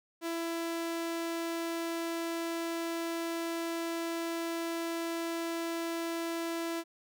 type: tone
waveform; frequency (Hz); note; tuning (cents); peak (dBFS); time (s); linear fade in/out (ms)
sawtooth; 333.7; E4; +21; -29; 0.21-6.84; 50
effects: none